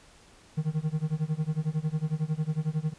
triangle tone with tremolo, 155.56 Hz, D#3, in tune, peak -21 dBFS, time 0.57-2.94 s, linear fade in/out 10 ms, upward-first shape sine, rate 11 Hz, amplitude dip 95%, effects pink hiss -56 dBFS RMS until 2.98 s + resampled to 22050 Hz

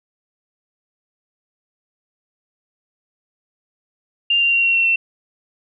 sine tone with pitch steps, 2794 / 2775 / 2756 / 2737 / 2718 / 2699 Hz, F7 / F7 / F7 / F7 / F7 / E7, 0 / -12 / -24 / -36 / -48 / +40 cents, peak -13 dBFS, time 4.3-4.96 s, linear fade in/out 5 ms, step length 110 ms, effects none

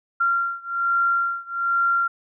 sine beating tone pair, 1379 / 1380.2 Hz, F6 / F6, -22 / -21 cents, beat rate 1.2 Hz, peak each -22 / -23 dBFS, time 0.2-2.08 s, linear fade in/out 10 ms, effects none

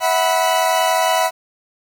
40% pulse chord, E suspended second, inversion none, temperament equal with one note detuned, 649.4 / 740 / 987.8 Hz, E5 / F#5 / B5, -26 / 0 / 0 cents, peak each -18 dBFS, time 0-1.31 s, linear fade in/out 50 ms, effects 8-bit

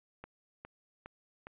click train, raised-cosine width 0.5 ms, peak -30 dBFS, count 4, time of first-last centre 0.24-1.47 s, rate 2.44 Hz, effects resampled to 8000 Hz

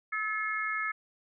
harmonic tone, 431 Hz, A4, 36 cents flat, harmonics 3 / 4 / 5, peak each -34 / -34 / -34 dBFS, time 0.12-0.92 s, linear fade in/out 10 ms, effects none

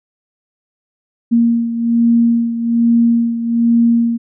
sine beating tone pair, 233.1 / 234.3 Hz, A#3 / A#3, 0 / +9 cents, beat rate 1.2 Hz, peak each -11 / -17 dBFS, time 1.31-4.18 s, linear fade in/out 20 ms, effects none

